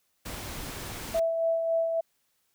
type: noise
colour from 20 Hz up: pink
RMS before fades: -38 dBFS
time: 0.25-1.2 s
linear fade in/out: 10 ms
type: tone with tremolo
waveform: sine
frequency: 659.3 Hz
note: E5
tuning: in tune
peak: -22 dBFS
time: 1.14-2.01 s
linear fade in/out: 10 ms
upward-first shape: sine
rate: 3.6 Hz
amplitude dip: 40%
effects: white hiss -73 dBFS RMS until 2.54 s